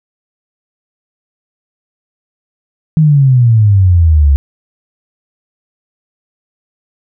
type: exponential sweep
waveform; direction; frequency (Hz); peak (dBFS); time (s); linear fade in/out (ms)
sine; down; 160.7 to 68; -4; 2.97-4.36; 0
effects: none